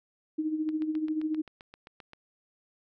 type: tone with tremolo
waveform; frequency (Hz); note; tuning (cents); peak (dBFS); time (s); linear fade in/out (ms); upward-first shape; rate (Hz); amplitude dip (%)
sine; 311.1; D#4; 0; -25; 0.38-1.42; 10; sine; 14; 60
type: click train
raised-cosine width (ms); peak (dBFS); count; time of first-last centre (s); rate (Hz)
0.3; -31; 12; 0.69-2.134; 7.62
effects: none